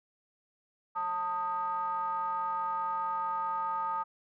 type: ring-modulated tone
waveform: triangle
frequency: 174.61 Hz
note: F3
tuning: in tune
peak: -25 dBFS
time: 0.95-4.04 s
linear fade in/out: 20 ms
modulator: 1070 Hz
effects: none